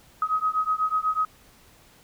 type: beating tone pair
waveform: sine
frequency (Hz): 1261 / 1269.1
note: D#6 / D#6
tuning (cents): +23 / +34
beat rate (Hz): 8.1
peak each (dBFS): -25 / -25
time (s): 0.22-1.25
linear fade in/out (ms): 2
effects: pink hiss -55 dBFS RMS until 2.03 s